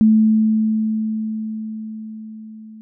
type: tone with level ramp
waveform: sine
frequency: 218.3 Hz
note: A3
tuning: 13 cents flat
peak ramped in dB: -8 to -36 dBFS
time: 0.01-2.81 s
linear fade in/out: 0 ms
effects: none